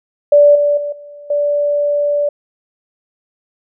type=tone with level steps; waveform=sine; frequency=582 Hz; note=D5; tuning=16 cents flat; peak=-4 / -10 / -18 / -32 / -12 dBFS; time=0.32-2.29 s; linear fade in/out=5 ms; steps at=0.55 / 0.77 / 0.92 / 1.3 s; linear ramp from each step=5 ms; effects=none